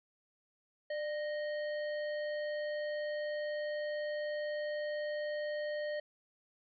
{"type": "harmonic tone with a mistuned harmonic", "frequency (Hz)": 622, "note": "D#5", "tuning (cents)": -1, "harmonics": [1, 3, 5, 7], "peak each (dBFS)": [-35, -44, -54, -54], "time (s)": [0.9, 6], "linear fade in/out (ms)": 5, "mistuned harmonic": 1, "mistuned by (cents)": -71, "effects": []}